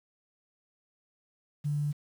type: tone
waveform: sine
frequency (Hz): 146.83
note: D3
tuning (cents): 0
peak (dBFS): -27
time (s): 1.64-1.93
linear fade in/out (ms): 20
effects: 9-bit